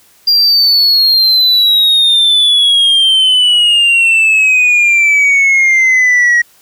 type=exponential sweep; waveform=sine; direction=down; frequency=4800 to 1896 Hz; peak=-3 dBFS; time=0.27-6.42 s; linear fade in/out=10 ms; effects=tanh soft clip ceiling -5 dBFS + white hiss -47 dBFS RMS until 6.61 s